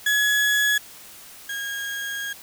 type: tone pair in turn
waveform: 35% pulse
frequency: 1687 / 1633.3 Hz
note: G#6 / G#6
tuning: +27 / -29 cents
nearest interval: minor second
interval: 56 cents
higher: first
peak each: -16 / -26 dBFS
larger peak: first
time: 0.06-0.78 / 1.49-2.33 s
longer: second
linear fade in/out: 5 ms
effects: white hiss -44 dBFS RMS until 2.42 s